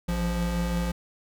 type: tone pair together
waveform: square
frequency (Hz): 56.28 / 174.61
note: A1 / F3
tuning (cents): +40 / 0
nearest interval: octave + minor sixth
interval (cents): 1960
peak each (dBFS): -29 / -28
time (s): 0.08-0.92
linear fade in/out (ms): 10
effects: none